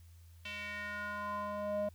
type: tone with band-pass filter sweep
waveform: square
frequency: 206.2 Hz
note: G#3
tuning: 12 cents flat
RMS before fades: -39 dBFS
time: 0.45-1.89 s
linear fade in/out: 5 ms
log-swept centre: 2800 to 560 Hz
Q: 3.5
effects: added 84 Hz sine -54 dBFS peak until 1.94 s + white hiss -69 dBFS RMS until 1.94 s